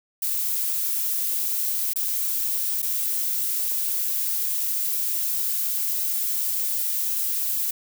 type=noise with dropouts; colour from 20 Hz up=violet; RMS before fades=-25 dBFS; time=0.22-7.71 s; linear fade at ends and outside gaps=5 ms; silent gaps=1.935-1.958 / 2.82-2.826 s; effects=none